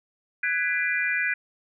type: chord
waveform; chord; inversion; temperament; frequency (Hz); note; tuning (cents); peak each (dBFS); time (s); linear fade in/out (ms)
sine; G# half-diminished seventh; third; just; 1495.1 / 1661.2 / 1993.5 / 2392; F#6 / G#6 / B6 / D7; +18 / 0 / +16 / +31; -29 / -28 / -28 / -28; 0.43-1.34; 5
effects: none